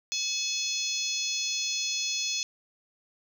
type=harmonic tone with a mistuned harmonic; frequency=856 Hz; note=A5; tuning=48 cents flat; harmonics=3 / 4 / 5 / 6 / 7 / 8; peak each=-35 / -35 / -35 / -35 / -35 / -35 dBFS; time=0.12-2.43 s; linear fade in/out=0 ms; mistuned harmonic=8; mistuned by=-59 cents; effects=9-bit